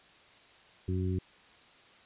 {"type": "harmonic tone", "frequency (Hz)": 92.5, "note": "F#2", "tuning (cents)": 0, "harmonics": [1, 2, 3, 4], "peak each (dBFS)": [-30, -36, -39, -38], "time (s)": [0.88, 1.19], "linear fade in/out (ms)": 5, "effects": ["white hiss -58 dBFS RMS until 2.05 s", "resampled to 8000 Hz"]}